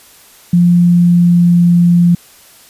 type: tone with pitch glide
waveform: sine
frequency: 174.61 to 173.5 Hz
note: F3 to F3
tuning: 0 to -11 cents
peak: -5 dBFS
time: 0.53-2.15 s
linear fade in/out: 5 ms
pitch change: -11 cents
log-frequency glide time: 0.72-1.65 s
effects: white hiss -42 dBFS RMS until 2.69 s + resampled to 32000 Hz